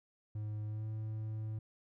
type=tone with pitch glide; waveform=triangle; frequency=106.4 to 108.89 Hz; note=G#2 to A2; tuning=+42 to -18 cents; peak=-35 dBFS; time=0.35-1.59 s; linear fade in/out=5 ms; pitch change=+40 cents; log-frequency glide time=0.66-0.86 s; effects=none